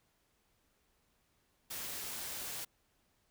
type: noise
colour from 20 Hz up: white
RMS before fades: -42 dBFS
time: 1.7-2.65 s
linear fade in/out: 10 ms
effects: pink hiss -75 dBFS RMS until 3.3 s